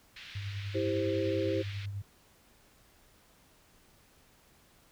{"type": "band-pass noise", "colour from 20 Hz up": "pink", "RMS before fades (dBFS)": -48, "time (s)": [0.16, 1.86], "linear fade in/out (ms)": 5, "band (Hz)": [1800, 4100], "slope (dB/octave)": 24}
{"type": "tone with tremolo", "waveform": "sine", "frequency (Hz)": 100, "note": "G2", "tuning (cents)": 35, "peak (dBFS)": -33, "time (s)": [0.35, 2.02], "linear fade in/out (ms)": 5, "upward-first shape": "triangle", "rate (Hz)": 10, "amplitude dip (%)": 50}
{"type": "chord", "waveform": "sine", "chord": "C major", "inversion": "first", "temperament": "just", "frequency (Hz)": [327, 392.4, 523.3], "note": ["E4", "G4", "C5"], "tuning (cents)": [-14, 2, 0], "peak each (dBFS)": -33, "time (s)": [0.74, 1.63], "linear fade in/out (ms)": 20}
{"effects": ["pink hiss -63 dBFS RMS until 4.91 s"]}